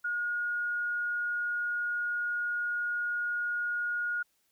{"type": "tone", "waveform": "sine", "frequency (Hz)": 1437, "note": "F6", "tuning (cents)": 49, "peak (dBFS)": -29, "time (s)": [0.04, 4.23], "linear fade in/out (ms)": 10, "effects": ["white hiss -73 dBFS RMS until 4.51 s"]}